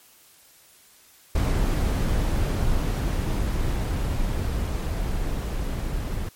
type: noise with level ramp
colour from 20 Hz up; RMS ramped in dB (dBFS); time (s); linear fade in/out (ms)
brown; -21 to -28; 1.35-6.29; 5
effects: white hiss -54 dBFS RMS until 6.35 s + MP3 64 kbps